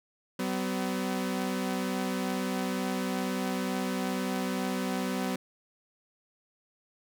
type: tone pair together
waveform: sawtooth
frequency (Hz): 190 / 252.2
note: F#3 / B3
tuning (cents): +46 / +36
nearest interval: perfect fourth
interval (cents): 490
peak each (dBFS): -28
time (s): 0.39-5.36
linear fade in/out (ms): 5
effects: none